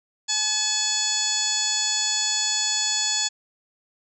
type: harmonic tone with a mistuned harmonic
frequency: 855 Hz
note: A5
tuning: 50 cents flat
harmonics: 1 / 2 / 3 / 4 / 5 / 6 / 7 / 8 / 9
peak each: -36 / -34 / -36 / -29 / -27 / -32 / -37 / -25 / -34 dBFS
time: 0.28-3.29 s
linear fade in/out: 20 ms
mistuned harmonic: 5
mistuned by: +58 cents
effects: none